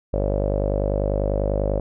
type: tone with low-pass filter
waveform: sawtooth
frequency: 50.1 Hz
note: G1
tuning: 38 cents sharp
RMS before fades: -22 dBFS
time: 0.13-1.8 s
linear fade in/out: 5 ms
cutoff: 560 Hz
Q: 7.6
effects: none